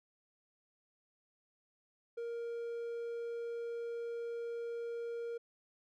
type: tone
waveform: triangle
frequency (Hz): 468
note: A#4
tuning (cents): +7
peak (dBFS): -36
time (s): 2.17-5.38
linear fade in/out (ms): 10
effects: none